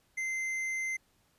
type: tone with tanh clipping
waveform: sine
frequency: 2075 Hz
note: C7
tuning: 15 cents flat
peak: -33 dBFS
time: 0.17-0.97 s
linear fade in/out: 10 ms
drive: 9 dB
effects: pink hiss -70 dBFS RMS until 1.38 s + resampled to 32000 Hz